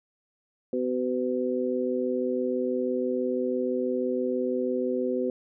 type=harmonic tone; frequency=126.1 Hz; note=B2; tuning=36 cents sharp; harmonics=2 / 3 / 4; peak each=-29 / -29 / -29 dBFS; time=0.73-5.3 s; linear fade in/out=2 ms; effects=none